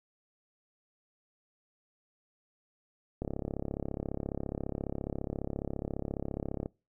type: click train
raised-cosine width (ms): 2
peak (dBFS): -21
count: 120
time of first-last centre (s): 3.22-6.659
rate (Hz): 34.6
effects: noise-tail reverb RT60 0.3 s tail -25 dB re dry